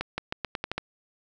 accelerating click train, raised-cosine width 0.3 ms, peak -13 dBFS, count 8, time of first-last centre 0.01-0.78 s, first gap 170 ms, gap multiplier 0.85, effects none

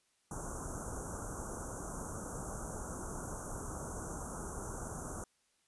pink band-stop noise, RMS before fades -42 dBFS, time 0.31-5.24 s, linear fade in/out 2 ms, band 1500 to 6000 Hz, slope 96 dB/octave, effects white hiss -75 dBFS RMS until 5.67 s + resampled to 24000 Hz

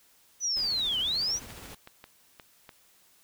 sine linear two-way sweep, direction down then up, 6050 to 2902 to 6050 Hz, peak -26 dBFS, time 0.4-1.4 s, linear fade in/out 50 ms, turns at 0.99 s
pink noise with tremolo, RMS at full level -44 dBFS, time 0.56-1.75 s, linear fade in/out 5 ms, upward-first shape sine, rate 14 Hz, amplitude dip 30%
clicks, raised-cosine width 0.3 ms, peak -29 dBFS, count 6, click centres 1.505 / 1.657 / 1.874 / 2.041 / 2.398 / 2.692 s
effects white hiss -62 dBFS RMS until 3.23 s

